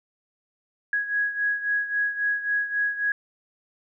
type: beating tone pair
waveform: sine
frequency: 1661.2 / 1664.9 Hz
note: G#6 / G#6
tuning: 0 / +4 cents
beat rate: 3.7 Hz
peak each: -24 / -29 dBFS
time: 0.93-3.12 s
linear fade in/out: 2 ms
effects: none